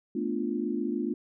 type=chord; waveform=sine; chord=B half-diminished seventh; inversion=third; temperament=equal; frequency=220 / 246.9 / 293.7 / 349.2 Hz; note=A3 / B3 / D4 / F4; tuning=0 / 0 / 0 / 0 cents; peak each=-33 dBFS; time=0.15-1.14 s; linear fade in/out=5 ms; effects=none